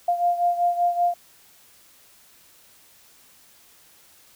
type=beating tone pair; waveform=sine; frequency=699 / 704.2 Hz; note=F5 / F5; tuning=+1 / +14 cents; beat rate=5.2 Hz; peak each=-20 / -25 dBFS; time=0.08-1.14 s; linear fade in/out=5 ms; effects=white hiss -54 dBFS RMS until 4.35 s